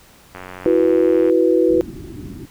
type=click train; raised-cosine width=0.5 ms; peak=-18 dBFS; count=88; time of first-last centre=0.35-1.298 s; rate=91.8 Hz
type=chord; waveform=sine; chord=E suspended second; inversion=none; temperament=equal with one note detuned; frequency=329.6 / 370 / 491.6 Hz; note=E4 / F#4 / B4; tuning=0 / 0 / -8 cents; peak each=-16 dBFS; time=0.66-1.81 s; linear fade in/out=0 ms
type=low-pass noise; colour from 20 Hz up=white; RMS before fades=-33 dBFS; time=1.68-2.46 s; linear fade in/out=10 ms; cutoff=380 Hz; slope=96 dB/octave
effects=pink hiss -48 dBFS RMS until 2.5 s